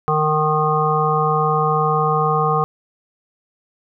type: harmonic tone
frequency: 153.7 Hz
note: D#3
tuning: 21 cents flat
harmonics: 1 / 3 / 5 / 7 / 8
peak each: -21 / -21 / -21 / -21 / -21 dBFS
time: 0.08-2.64 s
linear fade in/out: 0 ms
effects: none